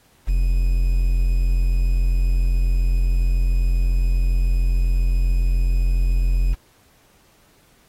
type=tone with quantisation; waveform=triangle; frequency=43.65 Hz; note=F1; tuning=in tune; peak=-13 dBFS; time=0.27-6.55 s; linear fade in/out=20 ms; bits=7; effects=pink hiss -57 dBFS RMS until 7.88 s + AAC 48 kbps